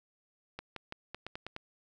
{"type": "clicks", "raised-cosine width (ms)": 0.3, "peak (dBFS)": -24, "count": 8, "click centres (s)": [0.59, 0.763, 0.924, 1.146, 1.266, 1.355, 1.466, 1.564], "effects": []}